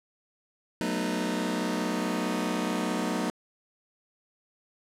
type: chord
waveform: sawtooth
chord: B dominant seventh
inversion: second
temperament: just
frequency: 185.21 / 222.2 / 246.9 / 308.7 Hz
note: F#3 / A3 / B3 / D#4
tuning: +2 / +17 / 0 / -14 cents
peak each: -29 dBFS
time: 0.81-3.3 s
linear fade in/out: 0 ms
effects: low-pass 11000 Hz 12 dB/octave